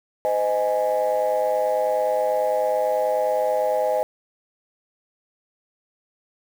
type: chord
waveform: sine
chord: Ab major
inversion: first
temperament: equal with one note detuned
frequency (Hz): 513.1 / 622.3 / 830.6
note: C5 / Eb5 / Ab5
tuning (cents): -34 / 0 / 0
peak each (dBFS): -22 / -21 / -24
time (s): 0.25-4.03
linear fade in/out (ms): 0
effects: tanh soft clip ceiling -13 dBFS + 7-bit